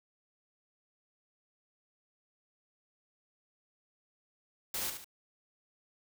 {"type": "noise with echo", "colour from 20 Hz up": "white", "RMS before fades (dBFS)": -36, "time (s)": [4.74, 4.9], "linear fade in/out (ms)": 2, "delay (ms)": 72, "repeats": 2, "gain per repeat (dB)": -7, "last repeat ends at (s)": 5.044, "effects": []}